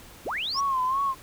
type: linear sweep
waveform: sine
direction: up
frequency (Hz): 122.1 to 5920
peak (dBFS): -27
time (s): 0.25-0.61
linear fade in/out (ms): 20
type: tone with vibrato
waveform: sine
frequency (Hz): 1063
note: C6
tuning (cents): +27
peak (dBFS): -22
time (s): 0.54-1.15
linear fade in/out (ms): 50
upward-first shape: sine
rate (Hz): 2.6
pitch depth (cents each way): 88
effects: tanh soft clip ceiling -15 dBFS + pink hiss -48 dBFS RMS until 1.22 s